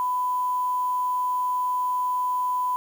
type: tone with quantisation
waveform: sine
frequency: 998 Hz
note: B5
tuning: 18 cents sharp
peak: -22 dBFS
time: 0-2.76 s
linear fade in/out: 0 ms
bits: 7
effects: none